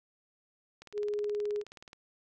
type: click train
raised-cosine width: 0.2 ms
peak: -31 dBFS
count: 22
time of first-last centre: 0.82-1.931 s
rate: 18.9 Hz
type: tone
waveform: sine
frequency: 415.3 Hz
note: G#4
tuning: in tune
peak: -30 dBFS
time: 0.93-1.64 s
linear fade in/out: 50 ms
effects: none